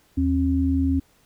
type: tone pair together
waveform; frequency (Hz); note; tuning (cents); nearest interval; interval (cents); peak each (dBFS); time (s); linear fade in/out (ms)
sine; 79.6 / 269.4; D#2 / C#4; +40 / -49; octave + major sixth; 2111; -22 / -20; 0.17-1; 10
effects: pink hiss -60 dBFS RMS until 1.25 s